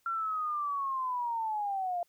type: linear sweep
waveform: sine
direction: down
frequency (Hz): 1369 to 686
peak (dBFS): -30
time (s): 0.06-2.03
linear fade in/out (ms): 2
effects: white hiss -72 dBFS RMS until 2.08 s